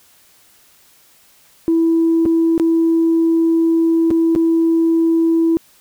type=tone with dropouts; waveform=sine; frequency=329.3 Hz; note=E4; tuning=2 cents flat; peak=-10 dBFS; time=1.68-5.57 s; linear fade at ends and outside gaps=0 ms; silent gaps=2.254-2.26 / 2.579-2.598 / 4.105-4.111 / 4.351-4.36 s; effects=tanh soft clip ceiling -7 dBFS + white hiss -51 dBFS RMS until 5.8 s